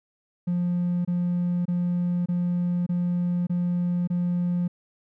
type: tone bursts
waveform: triangle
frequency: 176.1 Hz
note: F3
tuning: 15 cents sharp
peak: -19 dBFS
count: 7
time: 0.47-4.68 s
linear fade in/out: 10 ms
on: 580 ms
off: 25 ms
effects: tanh soft clip ceiling -17 dBFS